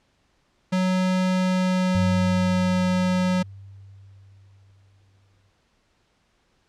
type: tone with pitch glide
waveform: square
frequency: 185 to 183.19 Hz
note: F#3 to F#3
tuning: 0 to -17 cents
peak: -20 dBFS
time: 0.72-3.43 s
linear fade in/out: 10 ms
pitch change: -17 cents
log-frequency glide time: 1.27-2.81 s
type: tone with exponential decay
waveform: sine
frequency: 98 Hz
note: G2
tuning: in tune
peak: -21 dBFS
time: 1.95-5.5 s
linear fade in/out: 0 ms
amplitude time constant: 770 ms
effects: pink hiss -66 dBFS RMS until 6.68 s + low-pass 6000 Hz 12 dB/octave